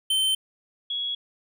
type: tone pair in turn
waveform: square / sine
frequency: 3094 / 3342 Hz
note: G7 / G#7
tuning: -23 / +10 cents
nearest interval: minor second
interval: 133 cents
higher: second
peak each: -21 / -26 dBFS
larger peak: first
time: 0.1-0.35 / 0.9-1.15 s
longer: neither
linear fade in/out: 5 ms
effects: none